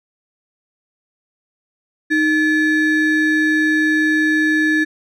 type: ring-modulated tone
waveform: triangle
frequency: 1018 Hz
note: C6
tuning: 48 cents flat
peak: -8 dBFS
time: 2.1-4.85 s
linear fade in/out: 20 ms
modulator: 707 Hz
effects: none